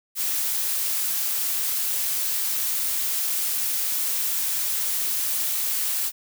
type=noise; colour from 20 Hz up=blue; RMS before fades=-25 dBFS; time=0.15-6.12 s; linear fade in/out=50 ms; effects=none